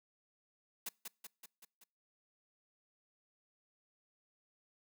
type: noise with echo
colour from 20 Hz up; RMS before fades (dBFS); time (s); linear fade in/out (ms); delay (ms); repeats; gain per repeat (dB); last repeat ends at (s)
white; -41; 0.86-0.89; 5; 190; 5; -4; 1.84
effects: noise-tail reverb RT60 0.4 s tail -26 dB re dry + high-pass 200 Hz 12 dB/octave